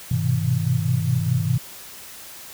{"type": "tone cluster", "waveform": "sine", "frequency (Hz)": [101.2, 122.7, 127.6, 159.8], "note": ["G#2", "B2", "C3", "D#3"], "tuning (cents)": [-44, -11, -43, 47], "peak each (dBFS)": [-25, -24, -23, -24], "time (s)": [0.11, 1.58], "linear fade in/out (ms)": 5, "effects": ["white hiss -40 dBFS RMS until 2.53 s"]}